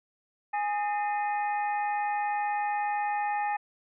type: harmonic tone with a mistuned harmonic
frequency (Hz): 414.5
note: G#4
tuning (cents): -3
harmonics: 2 / 3 / 4 / 5 / 6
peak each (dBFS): -27 / -42 / -37 / -45 / -43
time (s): 0.53-3.57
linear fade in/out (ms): 10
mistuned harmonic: 4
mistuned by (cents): +150
effects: none